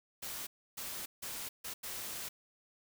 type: noise bursts at uneven times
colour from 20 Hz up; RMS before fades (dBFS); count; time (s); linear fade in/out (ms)
white; -42; 5; 0.22-0.47 / 0.77-1.06 / 1.22-1.49 / 1.64-1.74 / 1.83-2.29; 10
effects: none